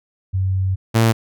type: tone pair in turn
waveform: sine / sawtooth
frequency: 94.7 / 113.34 Hz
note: F#2 / A#2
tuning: +41 / -48 cents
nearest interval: minor third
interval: 311 cents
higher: second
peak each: -16 / -8 dBFS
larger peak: second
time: 0.33-0.76 / 0.94-1.13 s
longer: first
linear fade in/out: 20 ms
effects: none